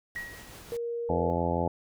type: noise with tremolo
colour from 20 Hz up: pink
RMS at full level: -46 dBFS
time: 0.15-0.77 s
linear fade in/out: 2 ms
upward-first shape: triangle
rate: 5.5 Hz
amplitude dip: 30%
type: tone with exponential decay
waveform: sine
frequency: 1904 Hz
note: A#6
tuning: 36 cents sharp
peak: -31 dBFS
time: 0.16-0.62 s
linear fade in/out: 0 ms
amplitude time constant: 100 ms
type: tone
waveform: sine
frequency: 470 Hz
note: A#4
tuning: 14 cents sharp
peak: -30 dBFS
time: 0.72-1.3 s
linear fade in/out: 0 ms
type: harmonic tone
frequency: 85.6 Hz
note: F2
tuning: 34 cents flat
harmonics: 1 / 2 / 3 / 4 / 5 / 6 / 7 / 8 / 9 / 10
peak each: -33 / -33 / -35 / -36 / -36 / -33 / -35 / -37 / -39 / -33 dBFS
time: 1.09-1.68 s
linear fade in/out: 5 ms
effects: none